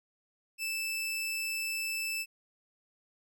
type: tone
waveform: sawtooth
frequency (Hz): 2637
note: E7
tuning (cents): 0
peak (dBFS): -29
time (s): 0.58-2.26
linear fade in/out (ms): 50
effects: none